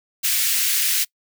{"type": "high-pass noise", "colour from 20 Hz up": "white", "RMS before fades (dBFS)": -20, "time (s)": [0.23, 1.05], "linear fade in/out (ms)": 20, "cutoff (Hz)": 1800, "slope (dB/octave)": 24, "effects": ["noise-tail reverb RT60 0.1 s tail -24 dB re dry"]}